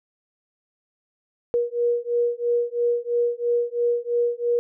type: beating tone pair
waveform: sine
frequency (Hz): 476 / 479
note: A#4 / A#4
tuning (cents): +36 / +47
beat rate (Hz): 3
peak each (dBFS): -23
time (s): 1.54-4.59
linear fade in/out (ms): 0
effects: none